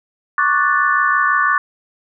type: chord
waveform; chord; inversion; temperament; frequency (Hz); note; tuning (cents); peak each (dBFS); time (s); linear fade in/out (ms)
sine; D major seventh; third; equal; 1108.7 / 1174.7 / 1480 / 1760; C#6 / D6 / F#6 / A6; 0 / 0 / 0 / 0; -18; 0.38-1.58; 2
effects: none